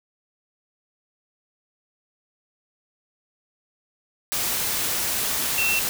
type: tone in noise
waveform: sine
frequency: 2699 Hz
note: E7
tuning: 40 cents sharp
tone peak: -21 dBFS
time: 5.58-5.79 s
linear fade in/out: 0 ms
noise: white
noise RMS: -25 dBFS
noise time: 4.32-5.89 s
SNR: +1 dB
effects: none